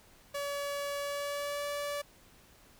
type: tone with pitch glide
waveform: sawtooth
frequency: 569 to 577.6 Hz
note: C#5 to D5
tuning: +45 to -29 cents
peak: -30 dBFS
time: 0.34-2.02 s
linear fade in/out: 10 ms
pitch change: +26 cents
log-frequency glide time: 0.99-1.66 s
effects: pink hiss -60 dBFS RMS until 2.79 s